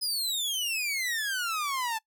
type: exponential sweep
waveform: sawtooth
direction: down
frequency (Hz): 5080 to 866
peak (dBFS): -25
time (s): 0.01-1.99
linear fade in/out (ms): 20
effects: noise-tail reverb RT60 0.1 s tail -22 dB re dry